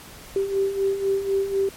sine beating tone pair, 388.4 / 392.4 Hz, G4 / G4, -16 / +2 cents, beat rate 4 Hz, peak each -27 / -21 dBFS, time 0.36-1.69 s, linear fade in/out 2 ms, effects pink hiss -43 dBFS RMS until 1.76 s + MP3 64 kbps

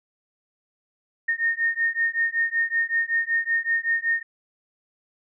sine beating tone pair, 1835 / 1840.3 Hz, A#6 / A#6, -28 / -23 cents, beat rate 5.3 Hz, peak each -24 dBFS, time 1.28-4.23 s, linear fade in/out 10 ms, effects none

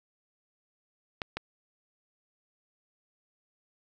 clicks, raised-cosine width 0.3 ms, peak -16 / -17 dBFS, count 2, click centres 1.218 / 1.37 s, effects none

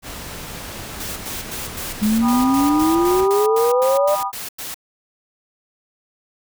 pink noise, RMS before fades -32 dBFS, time 0.02-3.29 s, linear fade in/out 50 ms
white noise bursts, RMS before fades -30 dBFS, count 15, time 1-4.744 s, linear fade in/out 5 ms, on 160 ms, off 96 ms
sine exponential sweep, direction up, 207.7 to 607 Hz, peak -14 dBFS, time 2.01-4.16 s, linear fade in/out 20 ms
sine chord, G augmented, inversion none, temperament just, 784 / 980 / 1225 Hz, G5 / B5 / D#6, 0 / -14 / -27 cents, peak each -25 / -24 / -25 dBFS, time 2.21-4.32 s, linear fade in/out 50 ms
effects none

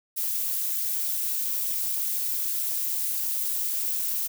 violet noise with amplitude modulation, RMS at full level -25 dBFS, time 0.16-4.28 s, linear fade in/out 20 ms, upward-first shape sine, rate 269 Hz, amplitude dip 60%, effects none

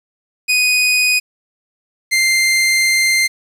sawtooth tone pair in turn, 2489 / 2092 Hz, D#7 / C7, 0 / -1 cents, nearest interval minor third, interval 301 cents, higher first, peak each -8 dBFS, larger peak neither, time 0.48-1.2 / 2.11-3.28 s, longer second, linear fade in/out 20 ms, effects low-pass 12000 Hz 12 dB/octave + 7-bit

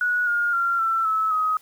sine tone with pitch steps, 1463 / 1420.5 / 1379.3 / 1339.3 / 1300.4 / 1262.6 Hz, F#6 / F6 / F6 / E6 / E6 / D#6, -20 / +29 / -22 / +27 / -24 / +25 cents, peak -19 dBFS, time 0.01-1.57 s, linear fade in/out 2 ms, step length 260 ms, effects white hiss -55 dBFS RMS until 1.61 s

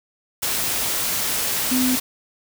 sine tone in noise, 254.4 Hz, C4, 48 cents flat, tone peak -18 dBFS, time 1.71-1.96 s, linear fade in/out 10 ms, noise white, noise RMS -23 dBFS, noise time 0.42-2 s, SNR +2 dB, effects none

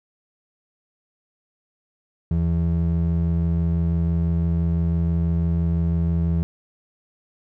triangle ring-modulated tone, 123.47 Hz, B2, in tune, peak -13 dBFS, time 2.31-6.43 s, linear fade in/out 0 ms, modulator 43 Hz, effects none

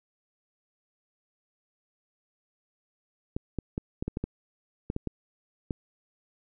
clicks, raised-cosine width 3 ms, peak -17 dBFS, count 11, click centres 3.365 / 3.587 / 3.779 / 4.025 / 4.08 / 4.171 / 4.24 / 4.901 / 4.964 / 5.073 / 5.708 s, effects none

